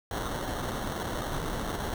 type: noise with sample-and-hold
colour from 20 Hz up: pink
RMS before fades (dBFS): -33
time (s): 0.11-1.94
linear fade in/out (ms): 2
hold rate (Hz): 2450
effects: none